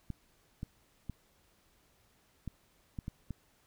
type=clicks; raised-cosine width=5 ms; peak=-26 dBFS; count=7; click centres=0.103 / 0.631 / 1.097 / 2.477 / 2.988 / 3.081 / 3.307 s; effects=pink hiss -69 dBFS RMS until 3.66 s